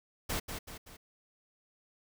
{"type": "noise with echo", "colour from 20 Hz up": "pink", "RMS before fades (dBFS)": -34, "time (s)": [0.29, 0.4], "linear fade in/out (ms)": 10, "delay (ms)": 190, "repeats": 3, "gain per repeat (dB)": -6, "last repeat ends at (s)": 0.97, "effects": []}